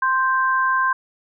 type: tone pair together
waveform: sine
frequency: 1046.5 / 1568 Hz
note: C6 / G6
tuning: 0 / 0 cents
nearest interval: perfect fifth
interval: 700 cents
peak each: -18 / -20 dBFS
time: 0.02-0.93 s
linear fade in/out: 5 ms
effects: none